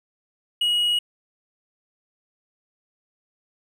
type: tone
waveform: triangle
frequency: 2901 Hz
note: F#7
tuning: 35 cents flat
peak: -17 dBFS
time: 0.61-0.99 s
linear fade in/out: 5 ms
effects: none